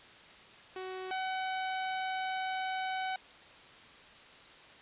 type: tone pair in turn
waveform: sawtooth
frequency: 373.8 / 753.9 Hz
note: F#4 / F#5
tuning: +18 / +32 cents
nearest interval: octave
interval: 1214 cents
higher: second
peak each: -35 / -29 dBFS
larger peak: second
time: 0.76-1.11 / 1.11-3.16 s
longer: second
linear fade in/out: 2 ms
effects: white hiss -54 dBFS RMS until 4.81 s + resampled to 8000 Hz